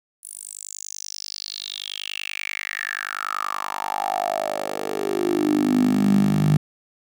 10% pulse tone with high-pass filter sweep, 50.4 Hz, G1, 49 cents sharp, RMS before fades -24 dBFS, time 0.23-6.57 s, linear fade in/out 5 ms, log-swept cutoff 10000 to 150 Hz, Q 7.2, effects none

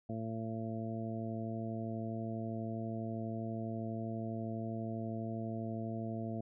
harmonic tone, 112.3 Hz, A2, 36 cents sharp, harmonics 1 / 2 / 3 / 4 / 5 / 6, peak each -41 / -40 / -46 / -50 / -51 / -45 dBFS, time 0.09-6.41 s, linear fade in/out 5 ms, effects none

